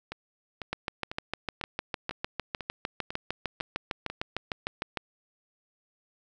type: two click trains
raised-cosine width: 0.3 ms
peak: -20 / -14 dBFS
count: 9 / 29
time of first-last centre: 0.12-4.1 / 0.73-4.972 s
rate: 2.01 / 6.6 Hz
effects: none